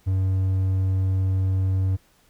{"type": "tone", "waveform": "triangle", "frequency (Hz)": 94.7, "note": "F#2", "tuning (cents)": 41, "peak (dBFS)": -17, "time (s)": [0.06, 1.97], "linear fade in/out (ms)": 20, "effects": ["pink hiss -60 dBFS RMS until 2.29 s"]}